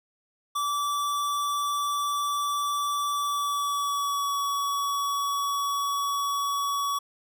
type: tone with pitch glide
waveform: square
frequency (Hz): 1158 to 1129.6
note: D6 to C#6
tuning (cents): -25 to +32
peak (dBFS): -26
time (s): 0.55-6.99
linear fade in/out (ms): 10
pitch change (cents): -43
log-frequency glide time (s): 3.15-4.38
effects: none